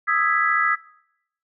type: chord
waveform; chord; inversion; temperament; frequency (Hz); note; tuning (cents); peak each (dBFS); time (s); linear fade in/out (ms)
sine; E major seventh; third; equal; 1244.5 / 1318.5 / 1661.2 / 1975.5; D#6 / E6 / G#6 / B6; 0 / 0 / 0 / 0; -23; 0.07-0.76; 20
effects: noise-tail reverb RT60 0.8 s tail -22 dB re dry